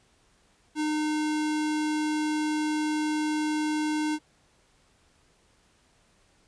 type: tone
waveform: square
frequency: 305.2 Hz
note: D#4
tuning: 33 cents flat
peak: -26 dBFS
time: 0.75-4.19 s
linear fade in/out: 50 ms
effects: pink hiss -64 dBFS RMS until 6.47 s + resampled to 22050 Hz